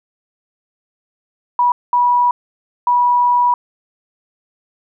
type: tone bursts at uneven times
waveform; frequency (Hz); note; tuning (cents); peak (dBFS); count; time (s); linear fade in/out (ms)
sine; 974; B5; -24; -10; 3; 1.59-1.72 / 1.93-2.31 / 2.87-3.54; 2
effects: none